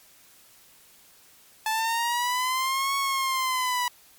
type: linear two-way sweep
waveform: sawtooth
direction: up then down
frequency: 869 to 1108.7 to 976 Hz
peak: -20 dBFS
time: 1.66-3.88 s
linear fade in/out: 2 ms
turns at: 2.96 s
effects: white hiss -55 dBFS RMS until 4.18 s + MP3 96 kbps